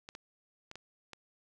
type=clicks; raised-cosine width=0.2 ms; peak=-28 dBFS; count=5; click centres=0.089 / 0.151 / 0.714 / 0.756 / 1.133 s; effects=none